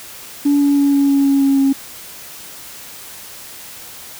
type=tone with pitch steps; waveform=sine; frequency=286.1 / 284.1 / 282.2 / 280.2 / 278.3 / 276.4 / 274.4 / 272.5 Hz; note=D4 / C#4 / C#4 / C#4 / C#4 / C#4 / C#4 / C#4; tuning=-45 / +43 / +31 / +19 / +7 / -5 / -17 / -29 cents; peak=-9 dBFS; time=0.45-1.73 s; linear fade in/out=10 ms; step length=160 ms; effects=tanh soft clip ceiling -7 dBFS + white hiss -35 dBFS RMS until 4.19 s